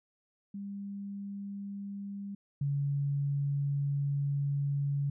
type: tone pair in turn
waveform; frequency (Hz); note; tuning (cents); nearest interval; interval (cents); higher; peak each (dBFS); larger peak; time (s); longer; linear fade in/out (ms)
sine; 200 / 141.42; G3 / C#3; +35 / +35; tritone; 600; first; -37 / -28; second; 0.54-2.35 / 2.61-5.1; second; 5
effects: none